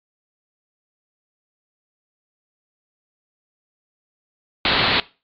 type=low-pass noise; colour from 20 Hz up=white; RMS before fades=-18 dBFS; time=4.65-5 s; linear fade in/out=2 ms; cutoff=4400 Hz; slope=96 dB/octave; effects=noise-tail reverb RT60 0.3 s tail -20 dB re dry + MP3 96 kbps